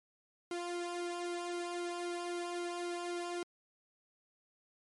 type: tone with flanger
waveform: sawtooth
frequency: 349.2 Hz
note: F4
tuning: in tune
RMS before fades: -39 dBFS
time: 0.51-3.43 s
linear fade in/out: 2 ms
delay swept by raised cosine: 1.7 to 2.38 ms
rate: 3.8 Hz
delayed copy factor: -0.75
effects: MP3 48 kbps